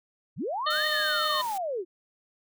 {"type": "linear two-way sweep", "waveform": "sine", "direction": "up then down", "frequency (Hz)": [82.41, 1888, 330.5], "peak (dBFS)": -28, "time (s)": [0.36, 1.85], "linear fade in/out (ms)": 50, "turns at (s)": 0.86}
{"type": "harmonic tone", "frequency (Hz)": 610, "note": "D#5", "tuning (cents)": -34, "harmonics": [1, 2, 3, 5, 6, 7], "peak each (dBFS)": [-33, -33, -33, -33, -33, -33], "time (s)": [0.66, 1.42], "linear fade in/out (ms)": 10}
{"type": "high-pass noise", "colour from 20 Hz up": "white", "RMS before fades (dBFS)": -42, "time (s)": [0.7, 1.58], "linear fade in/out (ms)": 5, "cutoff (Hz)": 110, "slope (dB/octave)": 48}
{"effects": []}